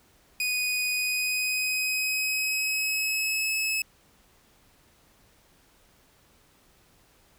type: tone with pitch glide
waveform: sawtooth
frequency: 2483 to 2587 Hz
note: D#7 to E7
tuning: -4 to -33 cents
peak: -22 dBFS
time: 0.4-3.82 s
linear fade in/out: 2 ms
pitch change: +71 cents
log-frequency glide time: 0.9-3.49 s
effects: pink hiss -61 dBFS RMS until 7.38 s

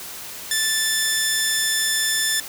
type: tone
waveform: 10% pulse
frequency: 1760 Hz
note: A6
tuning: in tune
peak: -10 dBFS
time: 0.51-2.4 s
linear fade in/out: 2 ms
effects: white hiss -35 dBFS RMS until 2.48 s

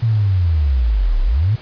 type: linear two-way sweep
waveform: sine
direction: down then up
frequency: 117.3 to 31.88 to 117.3 Hz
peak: -12 dBFS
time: 0.02-1.56 s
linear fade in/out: 10 ms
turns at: 1.22 s
effects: pink hiss -39 dBFS RMS until 1.61 s + resampled to 11025 Hz

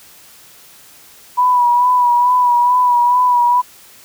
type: tone with vibrato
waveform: sine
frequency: 980 Hz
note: B5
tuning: 14 cents flat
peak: -9 dBFS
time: 1.37-3.62 s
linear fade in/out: 20 ms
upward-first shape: sine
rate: 2.3 Hz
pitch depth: 35 cents each way
effects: white hiss -43 dBFS RMS until 4.04 s

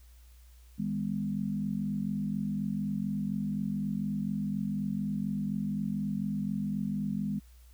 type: chord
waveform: sine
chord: G# minor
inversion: second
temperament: equal with one note detuned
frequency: 155.56 / 202.8 / 246.9 Hz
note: D#3 / G#3 / B3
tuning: 0 / -41 / 0 cents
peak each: -37 / -31 / -37 dBFS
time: 0.78-7.4 s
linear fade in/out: 20 ms
effects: added 60 Hz sine -52 dBFS peak until 7.73 s + white hiss -65 dBFS RMS until 7.73 s

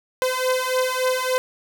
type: beating tone pair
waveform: sawtooth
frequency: 510 / 513.5 Hz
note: C5 / C5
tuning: -44 / -33 cents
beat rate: 3.5 Hz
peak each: -19 dBFS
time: 0.22-1.38 s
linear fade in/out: 0 ms
effects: none

